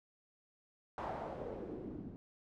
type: noise with low-pass filter sweep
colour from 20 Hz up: white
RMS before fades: -44 dBFS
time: 0.98-2.16 s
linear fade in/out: 0 ms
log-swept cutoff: 960 to 220 Hz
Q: 2.3
effects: none